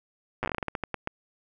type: slowing click train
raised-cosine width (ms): 0.5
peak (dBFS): -14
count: 15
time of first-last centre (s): 0.43-1.074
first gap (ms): 8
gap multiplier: 1.24
effects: none